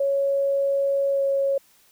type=tone with pitch glide; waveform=sine; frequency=554.4 to 550.3 Hz; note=C#5 to C#5; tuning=0 to -13 cents; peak=-19 dBFS; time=0-1.58 s; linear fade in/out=5 ms; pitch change=-13 cents; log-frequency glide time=1.11-1.22 s; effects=white hiss -58 dBFS RMS until 1.91 s